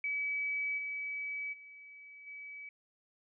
sine tone with level steps, 2286 Hz, D7, 47 cents flat, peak -32 / -36 / -50 / -44 dBFS, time 0.04-2.69 s, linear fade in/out 2 ms, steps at 0.77 / 1.52 / 2.26 s, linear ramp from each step 20 ms, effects none

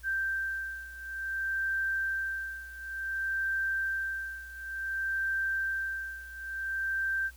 sine beating tone pair, 1568 / 1568.56 Hz, G6 / G6, 0 / +1 cents, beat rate 0.56 Hz, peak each -32 / -35 dBFS, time 0.03-7.31 s, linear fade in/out 50 ms, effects added 61 Hz sine -50 dBFS peak until 7.36 s + white hiss -59 dBFS RMS until 7.36 s

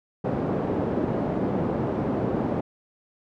pink band-pass noise, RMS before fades -26 dBFS, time 0.24-2.61 s, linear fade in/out 10 ms, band 160 to 560 Hz, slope 12 dB/octave, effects none

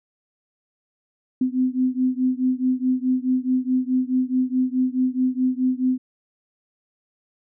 sine beating tone pair, 253.9 / 258.6 Hz, B3 / C4, +48 / -20 cents, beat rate 4.7 Hz, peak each -21 / -22 dBFS, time 1.41-5.98 s, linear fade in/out 5 ms, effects none

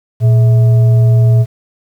sine tone with frequency modulation, 117 Hz, A#2, 7 cents sharp, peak -5 dBFS, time 0.2-1.46 s, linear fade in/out 50 ms, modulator 537 Hz, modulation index 0.21, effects 7-bit

